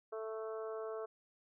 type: harmonic tone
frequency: 220.4 Hz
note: A3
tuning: 3 cents sharp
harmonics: 2 / 3 / 4 / 5 / 6 / 7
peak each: -41 / -46 / -58 / -51 / -52 / -62 dBFS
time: 0.12-1.06 s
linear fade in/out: 10 ms
effects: none